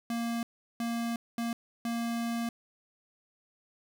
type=tone bursts at uneven times; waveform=square; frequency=233.1 Hz; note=A#3; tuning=in tune; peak=-31 dBFS; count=4; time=0.1-0.43 / 0.8-1.16 / 1.38-1.53 / 1.85-2.49 s; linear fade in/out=2 ms; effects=none